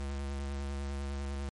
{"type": "tone with vibrato", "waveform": "square", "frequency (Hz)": 69.6, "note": "C#2", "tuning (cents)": 8, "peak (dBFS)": -35, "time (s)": [0, 1.49], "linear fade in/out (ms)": 0, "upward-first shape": "sine", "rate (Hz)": 10, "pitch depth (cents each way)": 22, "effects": ["MP3 48 kbps"]}